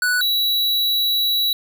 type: tone pair in turn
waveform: square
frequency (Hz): 1480 / 3916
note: F#6 / B7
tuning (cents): 0 / -15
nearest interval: octave + perfect fourth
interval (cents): 1685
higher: second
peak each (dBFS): -17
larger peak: neither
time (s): 0.02-0.21 / 0.21-1.53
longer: second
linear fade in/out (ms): 2
effects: none